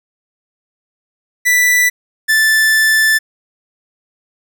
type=tone pair in turn; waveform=45% pulse; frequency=1975.5 / 1757.6 Hz; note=B6 / A6; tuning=0 / -2 cents; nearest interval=major second; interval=202 cents; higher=first; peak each=-9 dBFS; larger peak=neither; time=1.45-1.9 / 2.28-3.19 s; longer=second; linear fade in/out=20 ms; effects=none